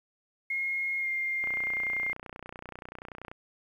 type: tone with pitch glide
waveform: sine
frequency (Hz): 2150 to 2114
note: C7 to C7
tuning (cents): +47 to +17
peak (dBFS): -28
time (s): 0.5-2.13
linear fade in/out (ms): 5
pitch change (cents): -30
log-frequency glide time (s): 0.99-1.08
type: click train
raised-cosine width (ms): 0.5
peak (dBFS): -26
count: 58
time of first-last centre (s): 1.44-3.315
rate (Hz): 30.4
effects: 10-bit

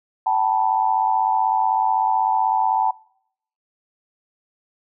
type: tone cluster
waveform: sine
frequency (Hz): 767 / 878 / 974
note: G5 / A5 / B5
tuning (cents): -38 / -4 / -24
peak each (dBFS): -21 / -19 / -24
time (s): 0.26-2.91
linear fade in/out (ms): 5
effects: noise-tail reverb RT60 0.7 s tail -24 dB re dry

